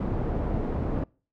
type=low-pass noise; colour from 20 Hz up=pink; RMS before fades=-28 dBFS; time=0-1.04 s; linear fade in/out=5 ms; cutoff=600 Hz; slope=12 dB/octave; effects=noise-tail reverb RT60 0.4 s tail -26 dB re dry